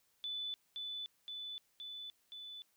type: tone with echo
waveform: sine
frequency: 3490 Hz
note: A7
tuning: 15 cents flat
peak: -38 dBFS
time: 0.24-0.54 s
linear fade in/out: 0 ms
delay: 520 ms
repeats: 4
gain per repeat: -2 dB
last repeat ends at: 2.62 s
effects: white hiss -75 dBFS RMS until 2.76 s